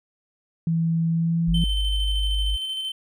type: tone with pitch glide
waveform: sine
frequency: 164.81 to 167.21 Hz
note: E3 to E3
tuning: 0 to +25 cents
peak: -19 dBFS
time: 0.67-1.64 s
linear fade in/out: 2 ms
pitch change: +25 cents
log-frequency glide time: 1.09-1.4 s
type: tone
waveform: sine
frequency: 49.99 Hz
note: G1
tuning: 35 cents sharp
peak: -21 dBFS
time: 1.47-2.57 s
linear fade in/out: 20 ms
type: tone with tremolo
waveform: triangle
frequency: 3085 Hz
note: G7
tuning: 28 cents flat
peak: -24 dBFS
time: 1.54-2.92 s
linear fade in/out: 5 ms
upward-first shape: square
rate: 13 Hz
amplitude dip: 25%
effects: none